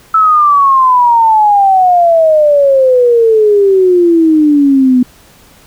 sine exponential sweep, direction down, 1318.5 to 246.9 Hz, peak -4 dBFS, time 0.14-5.03 s, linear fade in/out 5 ms, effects pink hiss -42 dBFS RMS until 5.66 s

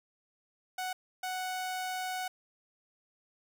sawtooth tone bursts at uneven times, 741 Hz, F#5, 2 cents sharp, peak -30 dBFS, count 2, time 0.78-0.93 / 1.23-2.28 s, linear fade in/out 5 ms, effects none

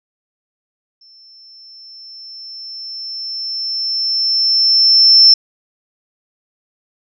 sine tone with exponential growth, 5340 Hz, E8, 22 cents sharp, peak -3 dBFS, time 1.01-5.34 s, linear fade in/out 5 ms, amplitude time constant 940 ms, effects none

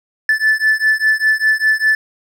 triangle beating tone pair, 1746 / 1751 Hz, A6 / A6, -14 / -9 cents, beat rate 5 Hz, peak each -13 dBFS, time 0.29-1.95 s, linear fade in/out 2 ms, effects none

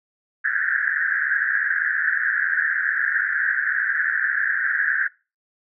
white band-pass noise, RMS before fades -22 dBFS, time 0.44-5.08 s, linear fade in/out 10 ms, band 1500 to 1800 Hz, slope 96 dB/octave, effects noise-tail reverb RT60 0.3 s tail -22 dB re dry

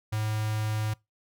square tone with notch filter, 108 Hz, A2, 32 cents flat, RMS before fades -29 dBFS, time 0.12-0.94 s, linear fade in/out 10 ms, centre 380 Hz, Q 1.1, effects noise-tail reverb RT60 0.2 s tail -23 dB re dry

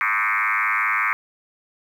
sine tone with frequency modulation, 1693 Hz, G#6, 33 cents sharp, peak -18 dBFS, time 0.01-1.13 s, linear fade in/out 0 ms, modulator 105 Hz, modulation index 5.9, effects 8-bit

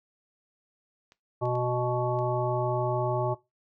clicks, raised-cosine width 0.2 ms, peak -36 dBFS, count 4, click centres 1.121 / 1.455 / 1.554 / 2.189 s
harmonic tone, 123.47 Hz, B2, in tune, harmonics 1 / 3 / 5 / 7 / 9, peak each -30 / -30 / -30 / -33 / -35 dBFS, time 1.41-3.35 s, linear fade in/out 20 ms
effects noise-tail reverb RT60 0.2 s tail -18 dB re dry

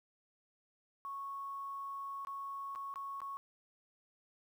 sine tone with dropouts, 1105 Hz, C#6, 6 cents flat, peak -40 dBFS, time 1.05-3.37 s, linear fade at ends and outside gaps 0 ms, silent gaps 2.249-2.271 / 2.751-2.758 / 2.94-2.958 / 3.204-3.217 s, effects 11-bit

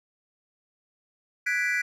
triangle chord, G# half-diminished seventh, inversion third, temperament equal, 1480 / 1661.2 / 1975.5 / 2349 Hz, F#6 / G#6 / B6 / D7, 0 / 0 / 0 / 0 cents, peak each -29 / -30 / -25 / -29 dBFS, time 1.46-1.82 s, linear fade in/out 10 ms, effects none

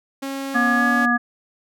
sawtooth tone with pitch glide, 272.7 to 281.3 Hz, C#4 to C#4, -28 to +26 cents, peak -22 dBFS, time 0.22-1.06 s, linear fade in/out 10 ms, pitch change +54 cents, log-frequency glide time 0.75-0.83 s
harmonic tone, 240.3 Hz, B3, 47 cents flat, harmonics 1 / 3 / 5 / 7, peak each -20 / -25 / -23 / -19 dBFS, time 0.54-1.18 s, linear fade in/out 20 ms
effects none

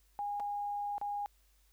sine tone with dropouts, 818 Hz, G#5, 26 cents flat, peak -34 dBFS, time 0.19-1.26 s, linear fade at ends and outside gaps 0 ms, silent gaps 0.398-0.402 / 0.981-1.014 s, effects added 50 Hz sine -66 dBFS peak until 1.72 s + white hiss -72 dBFS RMS until 1.72 s

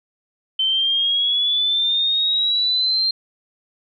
sine exponential sweep, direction up, 3081 to 4186 Hz, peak -16 dBFS, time 0.59-3.11 s, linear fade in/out 5 ms, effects none

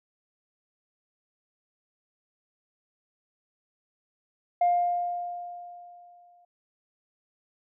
sine tone with exponential decay, 704 Hz, F5, 14 cents sharp, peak -17 dBFS, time 4.61-6.45 s, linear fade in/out 5 ms, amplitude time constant 400 ms, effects tanh soft clip ceiling -16 dBFS

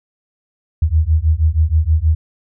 sine beating tone pair, 76.1 / 82.4 Hz, D#2 / E2, -38 / 0 cents, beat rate 6.3 Hz, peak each -14 dBFS, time 0.82-2.15 s, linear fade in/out 5 ms, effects none

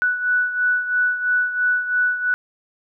sine beating tone pair, 1480 / 1483 Hz, F#6 / F#6, 0 / +4 cents, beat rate 3 Hz, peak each -18 / -24 dBFS, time 0.02-2.34 s, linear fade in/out 0 ms, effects none

